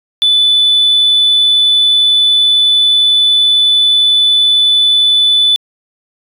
sine tone, 3489 Hz, A7, 15 cents flat, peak -5 dBFS, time 0.22-5.56 s, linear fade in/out 0 ms, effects tanh soft clip ceiling -3 dBFS

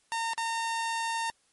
sawtooth tone with dropouts, 914 Hz, A#5, 34 cents flat, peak -25 dBFS, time 0.12-1.3 s, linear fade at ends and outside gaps 0 ms, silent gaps 0.334-0.378 s, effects white hiss -68 dBFS RMS until 1.52 s + MP3 48 kbps

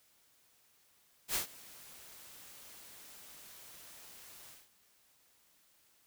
white noise with ADSR envelope, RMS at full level -32 dBFS, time 1.28-4.69 s, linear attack 73 ms, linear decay 110 ms, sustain -22 dB, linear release 190 ms, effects white hiss -69 dBFS RMS until 6.06 s

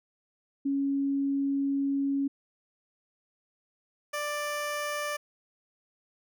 sine / 15% pulse tone pair in turn, 277.2 / 589.7 Hz, C#4 / D5, 0 / +7 cents, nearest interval octave + minor second, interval 1307 cents, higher second, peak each -25 / -24 dBFS, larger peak second, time 0.65-2.28 / 4.13-5.17 s, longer first, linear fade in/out 10 ms, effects none

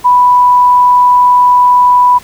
sine tone, 987.8 Hz, B5, in tune, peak -3 dBFS, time 0.04-2.19 s, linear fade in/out 20 ms, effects pink hiss -36 dBFS RMS until 2.23 s

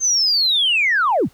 sine linear sweep, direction down, 6330 to 61 Hz, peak -13 dBFS, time 0-1.29 s, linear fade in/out 50 ms, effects tanh soft clip ceiling -9 dBFS + pink hiss -54 dBFS RMS until 1.33 s

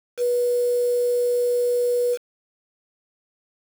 sine tone with quantisation, 487 Hz, B4, 24 cents flat, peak -18 dBFS, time 0.17-2.18 s, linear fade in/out 50 ms, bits 6, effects none

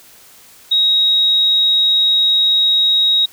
sine tone, 3791 Hz, A#7, 28 cents sharp, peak -10 dBFS, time 0.71-3.26 s, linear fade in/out 10 ms, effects white hiss -44 dBFS RMS until 3.32 s

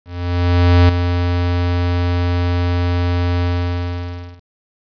square tone with ADSR envelope, 88 Hz, F2, 14 cents sharp, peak -7 dBFS, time 0.05-4.42 s, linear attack 840 ms, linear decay 4 ms, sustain -8 dB, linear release 990 ms, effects resampled to 11025 Hz + 8-bit

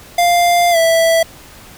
square tone with pitch glide, 698 to 658.8 Hz, F5 to E5, -1 to -1 cents, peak -10 dBFS, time 0.18-1.23 s, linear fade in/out 5 ms, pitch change -100 cents, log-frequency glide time 0.71-0.77 s, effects pink hiss -39 dBFS RMS until 1.77 s

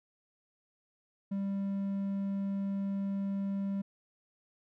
triangle tone, 197.1 Hz, G3, 10 cents sharp, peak -29 dBFS, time 1.31-3.82 s, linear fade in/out 10 ms, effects none

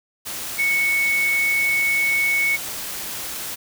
sine tone in noise, 2215 Hz, C#7, 2 cents flat, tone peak -17 dBFS, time 0.58-2.57 s, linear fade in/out 20 ms, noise white, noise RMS -30 dBFS, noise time 0.25-3.56 s, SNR +10 dB, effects none

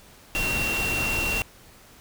sine tone in noise, 2737 Hz, F7, 36 cents flat, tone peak -25 dBFS, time 0.35-1.42 s, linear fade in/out 0 ms, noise pink, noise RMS -29 dBFS, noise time 0.35-1.42 s, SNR +1 dB, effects pink hiss -51 dBFS RMS until 2 s

